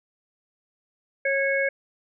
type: harmonic tone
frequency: 549 Hz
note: C#5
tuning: 17 cents flat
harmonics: 1 / 3 / 4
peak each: -24 / -26 / -26 dBFS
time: 1.25-1.69 s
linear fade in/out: 5 ms
effects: none